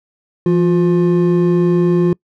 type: tone pair together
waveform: triangle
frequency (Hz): 170.57 / 354.6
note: F3 / F4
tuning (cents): -41 / +26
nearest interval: octave + minor second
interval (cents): 1267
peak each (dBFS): -11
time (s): 0.46-2.13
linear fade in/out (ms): 2
effects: noise-tail reverb RT60 0.1 s tail -25 dB re dry